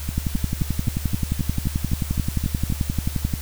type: two click trains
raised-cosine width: 5 ms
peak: -12 / -9 dBFS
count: 11 / 37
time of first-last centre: 0.09-2.701 / 0.18-3.338 s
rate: 3.83 / 11.4 Hz
effects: added 73 Hz sine -29 dBFS peak until 3.41 s + white hiss -37 dBFS RMS until 3.41 s